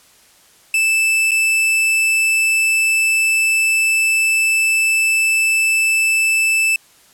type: tone with dropouts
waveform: 45% pulse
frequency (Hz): 2637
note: E7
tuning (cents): 0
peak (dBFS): -13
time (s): 0.74-6.76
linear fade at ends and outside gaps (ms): 2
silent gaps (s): 1.31-1.316
effects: white hiss -50 dBFS RMS until 7.13 s + low-pass 12000 Hz 12 dB/octave